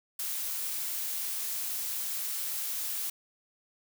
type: noise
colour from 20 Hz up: blue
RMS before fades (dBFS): -34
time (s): 0.19-3.1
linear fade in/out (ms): 5
effects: none